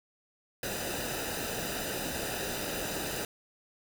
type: noise with comb filter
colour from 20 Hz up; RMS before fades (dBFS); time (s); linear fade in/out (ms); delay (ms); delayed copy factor
pink; -35; 0.63-3.25; 2; 0.91; -0.7
effects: none